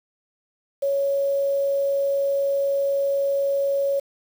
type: tone with quantisation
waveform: sine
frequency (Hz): 556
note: C#5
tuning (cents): +5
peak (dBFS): -19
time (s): 0.82-4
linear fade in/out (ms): 10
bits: 7
effects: none